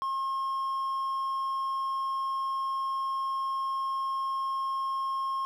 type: tone with hard clipping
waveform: triangle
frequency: 1074 Hz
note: C6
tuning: 45 cents sharp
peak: -29 dBFS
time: 0.02-5.45 s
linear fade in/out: 0 ms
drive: 5 dB
effects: none